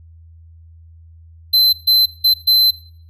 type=tone bursts at uneven times; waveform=square; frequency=4070 Hz; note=C8; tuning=49 cents flat; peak=-10 dBFS; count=4; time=1.53-1.73 / 1.87-2.06 / 2.24-2.34 / 2.47-2.71 s; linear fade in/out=10 ms; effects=noise-tail reverb RT60 0.6 s tail -20 dB re dry + added 82 Hz sine -40 dBFS peak until 3.09 s